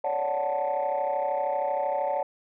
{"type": "chord", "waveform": "sine", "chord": "D major seventh", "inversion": "third", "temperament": "equal", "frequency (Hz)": [554.4, 587.3, 740, 880], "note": ["C#5", "D5", "F#5", "A5"], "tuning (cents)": [0, 0, 0, 0], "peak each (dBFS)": -29, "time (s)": [0.04, 2.23], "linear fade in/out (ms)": 5, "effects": ["tanh soft clip ceiling -19 dBFS"]}